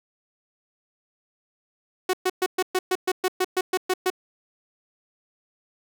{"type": "tone bursts", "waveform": "sawtooth", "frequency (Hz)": 370, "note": "F#4", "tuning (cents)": 0, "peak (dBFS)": -16, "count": 13, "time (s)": [2.09, 4.102], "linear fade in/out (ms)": 5, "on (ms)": 44, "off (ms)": 120, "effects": []}